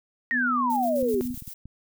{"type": "tone with vibrato", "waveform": "sine", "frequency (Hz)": 246.9, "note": "B3", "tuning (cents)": 0, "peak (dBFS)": -27, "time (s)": [0.31, 1.36], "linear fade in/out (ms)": 50, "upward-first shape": "sine", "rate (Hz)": 12, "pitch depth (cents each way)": 8}
{"type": "exponential sweep", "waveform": "sine", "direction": "down", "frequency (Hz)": [1900, 368.2], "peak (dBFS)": -22, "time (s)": [0.31, 1.21], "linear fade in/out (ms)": 0}
{"type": "noise with tremolo", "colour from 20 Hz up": "violet", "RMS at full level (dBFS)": -40, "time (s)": [0.7, 1.54], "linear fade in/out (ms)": 2, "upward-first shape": "square", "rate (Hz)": 7.8, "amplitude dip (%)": 60}
{"type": "clicks", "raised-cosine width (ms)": 5, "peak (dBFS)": -29, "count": 10, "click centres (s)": [1.028, 1.143, 1.212, 1.256, 1.305, 1.343, 1.376, 1.423, 1.478, 1.656]}
{"effects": []}